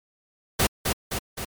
pink noise with echo, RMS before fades -20 dBFS, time 0.59-0.67 s, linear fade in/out 10 ms, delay 260 ms, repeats 3, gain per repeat -4 dB, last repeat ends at 1.45 s, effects MP3 96 kbps

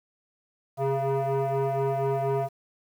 sine tone with frequency modulation, 138.59 Hz, C#3, in tune, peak -21 dBFS, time 0.77-2.49 s, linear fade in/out 50 ms, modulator 273 Hz, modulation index 2.6, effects tanh soft clip ceiling -22 dBFS + 9-bit

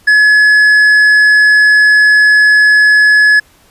sine tone with tanh clipping, 1700 Hz, G#6, 40 cents sharp, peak -5 dBFS, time 0.07-3.4 s, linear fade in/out 10 ms, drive 6 dB, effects pink hiss -47 dBFS RMS until 3.7 s + resampled to 32000 Hz

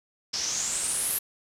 white noise with low-pass filter sweep, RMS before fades -29 dBFS, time 0.33-1.19 s, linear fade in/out 10 ms, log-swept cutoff 5200 to 12000 Hz, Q 6.6, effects none

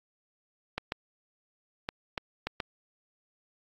clicks, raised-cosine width 0.3 ms, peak -15 dBFS, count 6, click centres 0.78 / 0.921 / 1.889 / 2.178 / 2.47 / 2.602 s, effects AAC 64 kbps

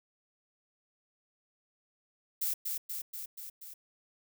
violet noise with echo, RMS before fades -32 dBFS, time 2.41-2.54 s, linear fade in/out 10 ms, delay 240 ms, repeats 5, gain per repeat -3 dB, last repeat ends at 3.74 s, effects none

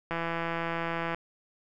click train, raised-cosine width 0.5 ms, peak -17 dBFS, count 174, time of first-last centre 0.11-1.146 s, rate 167 Hz, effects none

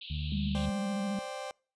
white band-pass noise, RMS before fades -45 dBFS, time 0.01-0.66 s, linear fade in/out 5 ms, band 2600 to 4100 Hz, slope 96 dB/octave
harmonic tone, 74.8 Hz, D2, 32 cents sharp, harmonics 1 / 2 / 3, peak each -34 / -36 / -48 dBFS, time 0.1-0.7 s, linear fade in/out 5 ms
sine tone with vibrato, 200 Hz, G3, 35 cents sharp, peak -31 dBFS, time 0.32-1.19 s, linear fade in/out 2 ms, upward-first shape square, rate 14 Hz, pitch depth 52 cents each way
35% pulse chord, C suspended second, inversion none, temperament just, 523.3 / 588.7 / 784.9 Hz, C5 / D5 / G5, 0 / +4 / +2 cents, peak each -40 dBFS, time 0.55-1.51 s, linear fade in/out 0 ms
effects noise-tail reverb RT60 0.4 s tail -26 dB re dry + resampled to 22050 Hz

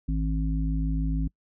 harmonic tone, 53.3 Hz, G#1, 46 cents sharp, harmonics 1 / 3 / 5, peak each -25 / -30 / -32 dBFS, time 0.08-1.28 s, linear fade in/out 10 ms, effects noise-tail reverb RT60 0.1 s tail -25 dB re dry

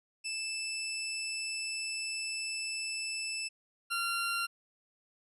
20% pulse tone pair in turn, 2637 / 1380.1 Hz, E7 / F6, 0 / -21 cents, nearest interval major seventh, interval 1121 cents, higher first, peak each -30 / -26 dBFS, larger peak second, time 0.24-3.49 / 3.9-4.47 s, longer first, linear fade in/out 20 ms, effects resampled to 32000 Hz

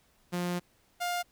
sawtooth tone pair in turn, 176.8 / 705.4 Hz, F3 / F5, +22 / +17 cents, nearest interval 2 octaves, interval 2395 cents, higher second, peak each -26 dBFS, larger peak neither, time 0.32-0.6 / 1-1.23 s, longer first, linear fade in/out 20 ms, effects pink hiss -67 dBFS RMS until 1.31 s

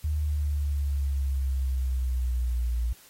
sine exponential sweep, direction down, 76.4 to 58.27 Hz, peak -24 dBFS, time 0.04-2.93 s, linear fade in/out 5 ms, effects white hiss -54 dBFS RMS until 3.09 s + AAC 48 kbps

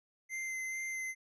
square tone with vibrato, 2074 Hz, C7, 16 cents flat, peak -37 dBFS, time 0.29-1.15 s, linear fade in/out 50 ms, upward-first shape sine, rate 2.3 Hz, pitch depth 13 cents each way, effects resampled to 22050 Hz

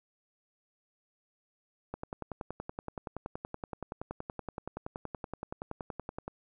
click train, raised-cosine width 1 ms, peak -23 dBFS, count 47, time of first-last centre 1.94-6.28 s, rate 10.6 Hz, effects none

